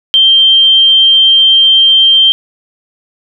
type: tone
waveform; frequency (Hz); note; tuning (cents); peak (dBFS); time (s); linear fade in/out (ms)
sine; 3152; G7; +9; -3; 0.14-2.32; 0
effects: none